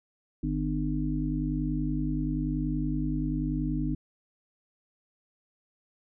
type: harmonic tone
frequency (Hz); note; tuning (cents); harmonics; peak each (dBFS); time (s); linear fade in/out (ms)
50.5; G#1; -48; 1 / 3 / 5 / 6; -32 / -32 / -32 / -32; 0.43-3.95; 5
effects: none